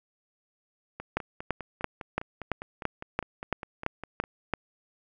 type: two click trains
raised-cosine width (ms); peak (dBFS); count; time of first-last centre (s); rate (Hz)
0.5; -11 / -22; 11 / 17; 1.17-4.537 / 1-4.239; 2.97 / 4.94
effects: none